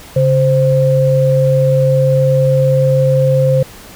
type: tone pair together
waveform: sine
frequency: 138.59 / 522.5 Hz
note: C#3 / C5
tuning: 0 / -2 cents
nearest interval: octave + major seventh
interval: 2298 cents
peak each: -11 dBFS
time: 0.16-3.63 s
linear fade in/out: 5 ms
effects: pink hiss -36 dBFS RMS until 3.95 s